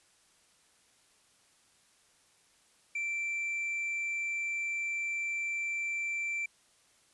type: tone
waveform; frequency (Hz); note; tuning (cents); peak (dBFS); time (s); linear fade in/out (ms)
triangle; 2344; D7; -4; -30; 2.95-6.46; 5
effects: white hiss -66 dBFS RMS until 7.13 s + resampled to 24000 Hz

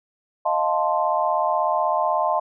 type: chord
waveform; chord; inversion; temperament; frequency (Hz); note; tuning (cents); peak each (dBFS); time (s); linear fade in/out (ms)
sine; F dominant seventh; third; equal; 622.3 / 698.5 / 880 / 1046.5; Eb5 / F5 / A5 / C6; 0 / 0 / 0 / 0; -24; 0.45-2.4; 10
effects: none

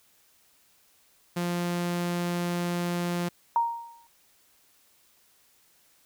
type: tone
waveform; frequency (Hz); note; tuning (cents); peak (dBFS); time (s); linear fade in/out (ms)
sawtooth; 174.61; F3; 0; -23; 1.36-3.29; 10
type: tone with exponential decay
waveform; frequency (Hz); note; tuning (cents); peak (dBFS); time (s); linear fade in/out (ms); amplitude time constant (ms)
sine; 932.3; A#5; 0; -18; 3.56-4.07; 1; 110
effects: white hiss -63 dBFS RMS until 6.05 s

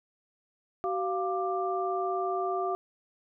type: tone cluster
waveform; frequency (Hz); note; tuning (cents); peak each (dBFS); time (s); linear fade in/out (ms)
sine; 379.5 / 699 / 1182; F#4 / F5 / D6; +44 / +1 / +11; -31 / -31 / -34; 0.84-2.75; 0
effects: none

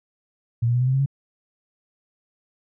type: tone with pitch steps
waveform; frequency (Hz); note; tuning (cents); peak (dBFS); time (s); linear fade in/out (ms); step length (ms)
sine; 116.54 / 119.95 / 123.47 / 127.09 / 130.81 / 134.64 / 138.59; A#2 / A#2 / B2 / C3 / C3 / C3 / C#3; 0 / +50 / 0 / -50 / 0 / +50 / 0; -17; 0.62-1.061; 10; 63
effects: none

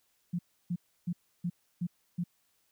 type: tone bursts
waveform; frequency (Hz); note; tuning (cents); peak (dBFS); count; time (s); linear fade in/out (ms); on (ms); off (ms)
sine; 174.61; F3; 0; -29; 6; 0.33-2.24; 10; 60; 310
effects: white hiss -73 dBFS RMS until 2.71 s

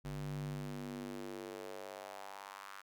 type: tone with high-pass filter sweep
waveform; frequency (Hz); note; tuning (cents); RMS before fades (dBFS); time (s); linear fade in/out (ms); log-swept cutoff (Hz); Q
square; 49; G1; 0; -45; 0.04-2.82; 20; 100 to 1300; 2.5
effects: none

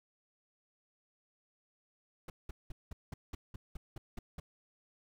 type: noise bursts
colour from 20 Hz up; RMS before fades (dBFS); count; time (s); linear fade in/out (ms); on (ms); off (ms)
brown; -41; 11; 2.28-4.4; 5; 20; 190
effects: none

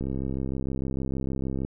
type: click train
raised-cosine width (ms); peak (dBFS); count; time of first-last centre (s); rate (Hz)
3; -18; 110; 0.01-1.649; 66.5
effects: none

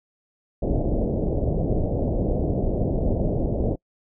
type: low-pass noise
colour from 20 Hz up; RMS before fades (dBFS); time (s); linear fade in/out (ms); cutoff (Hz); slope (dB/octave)
pink; -23; 0.62-3.76; 10; 660; 48
effects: noise-tail reverb RT60 0.1 s tail -25 dB re dry

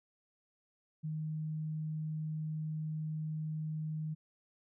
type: tone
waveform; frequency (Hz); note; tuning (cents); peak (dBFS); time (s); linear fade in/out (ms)
sine; 155.56; D#3; 0; -35; 1.03-4.15; 20
effects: none

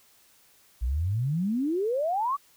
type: exponential sweep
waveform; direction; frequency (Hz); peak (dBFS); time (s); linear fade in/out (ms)
sine; up; 55.6 to 1174.7; -24; 0.81-2.37; 20
effects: white hiss -60 dBFS RMS until 2.56 s

